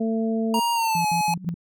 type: harmonic tone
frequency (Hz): 223.9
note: A3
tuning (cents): +30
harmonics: 1 / 2 / 3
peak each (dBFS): -22 / -28 / -32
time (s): 0-0.6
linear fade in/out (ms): 10
type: tone with pitch glide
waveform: square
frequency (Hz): 939 to 846.3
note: A#5 to G#5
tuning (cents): +12 to +32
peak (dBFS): -21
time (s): 0.54-1.34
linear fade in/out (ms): 2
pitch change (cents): -180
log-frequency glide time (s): 0.73-1.06
type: tone bursts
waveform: sine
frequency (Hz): 169.8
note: F3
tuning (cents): -48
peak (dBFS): -26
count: 4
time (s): 0.95-1.542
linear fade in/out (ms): 2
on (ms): 97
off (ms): 68
type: tone with exponential growth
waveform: sine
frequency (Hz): 185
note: F#3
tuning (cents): 0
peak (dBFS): -24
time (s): 1.27-1.49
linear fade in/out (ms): 0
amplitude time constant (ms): 47
effects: none